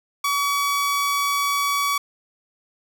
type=tone; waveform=sawtooth; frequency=1136 Hz; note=C#6; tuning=42 cents sharp; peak=-16 dBFS; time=0.24-1.98 s; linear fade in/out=5 ms; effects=none